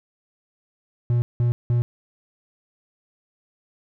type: tone bursts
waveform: triangle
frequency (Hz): 120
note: B2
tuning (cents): -49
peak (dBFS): -15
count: 3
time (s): 1.1-1.82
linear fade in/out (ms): 0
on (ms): 120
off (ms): 180
effects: none